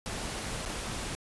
pink noise with dropouts, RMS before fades -36 dBFS, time 0.06-1.15 s, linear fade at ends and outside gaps 0 ms, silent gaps 0.653-0.659 s, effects resampled to 24000 Hz

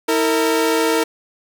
sawtooth tone pair together, 323.4 / 457.4 Hz, E4 / A#4, -33 / -33 cents, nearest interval tritone, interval 600 cents, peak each -15 / -13 dBFS, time 0.08-1.04 s, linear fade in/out 10 ms, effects 7-bit

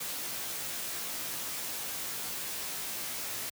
white noise with comb filter, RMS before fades -37 dBFS, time 0-3.5 s, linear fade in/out 10 ms, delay 17 ms, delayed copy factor +0.75, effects high-pass 80 Hz 12 dB/octave

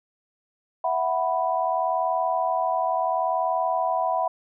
sine chord, E suspended second, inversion none, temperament equal, 659.3 / 740 / 987.8 Hz, E5 / F#5 / B5, 0 / 0 / 0 cents, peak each -26 / -25 / -26 dBFS, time 0.84-4.28 s, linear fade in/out 5 ms, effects none

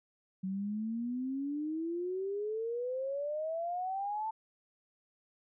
sine exponential sweep, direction up, 186 to 893 Hz, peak -33 dBFS, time 0.43-4.31 s, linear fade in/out 10 ms, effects none

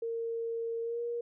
sine tone with pitch glide, 459.7 to 472.9 Hz, A#4 to A#4, -24 to +25 cents, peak -32 dBFS, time 0.02-1.21 s, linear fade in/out 5 ms, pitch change +49 cents, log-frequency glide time 0.82-1.01 s, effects none

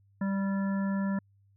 harmonic tone with a mistuned harmonic, 196 Hz, G3, in tune, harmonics 1 / 3 / 5 / 7 / 9, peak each -27 / -41 / -42 / -46 / -44 dBFS, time 0.21-1.19 s, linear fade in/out 5 ms, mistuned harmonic 9, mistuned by -29 cents, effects added 99 Hz sine -61 dBFS peak until 1.56 s

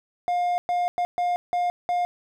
triangle tone bursts at uneven times, 709 Hz, F5, 26 cents sharp, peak -19 dBFS, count 6, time 0.28-0.58 / 0.69-0.88 / 0.98-1.05 / 1.18-1.36 / 1.53-1.7 / 1.89-2.05 s, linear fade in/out 0 ms, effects none

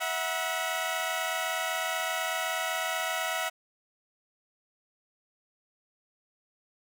15% pulse tone cluster, 652 / 737 / 964 Hz, E5 / F#5 / B5, -19 / -7 / -42 cents, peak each -26 / -26 / -31 dBFS, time 0-3.5 s, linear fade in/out 20 ms, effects none

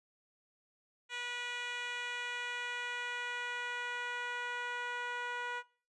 10% pulse tone with band-pass filter sweep, 486.2 Hz, B4, 27 cents flat, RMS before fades -40 dBFS, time 1.09-5.63 s, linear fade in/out 50 ms, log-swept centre 2700 to 1200 Hz, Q 0.99, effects noise-tail reverb RT60 0.4 s tail -21 dB re dry + resampled to 24000 Hz

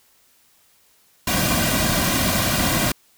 pink noise with comb filter, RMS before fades -20 dBFS, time 1.27-2.92 s, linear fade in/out 5 ms, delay 2.3 ms, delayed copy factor -0.7, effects white hiss -58 dBFS RMS until 3.17 s

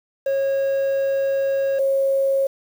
triangle / sine tone pair in turn, 546 / 544 Hz, C#5 / C#5, -26 / -33 cents, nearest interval unison, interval 7 cents, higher first, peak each -16 dBFS, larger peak neither, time 0.26-1.79 / 1.79-2.47 s, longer first, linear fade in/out 5 ms, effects 7-bit

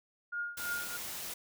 sine tone with tremolo, 1422 Hz, F6, 31 cents sharp, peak -32 dBFS, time 0.32-0.97 s, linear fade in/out 10 ms, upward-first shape triangle, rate 3.1 Hz, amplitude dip 90%
white noise, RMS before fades -41 dBFS, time 0.57-1.34 s, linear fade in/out 5 ms
effects none

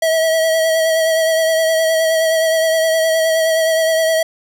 square tone with vibrato, 645 Hz, E5, 38 cents flat, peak -13 dBFS, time 0.02-4.23 s, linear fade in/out 5 ms, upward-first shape sine, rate 9.6 Hz, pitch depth 24 cents each way, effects none

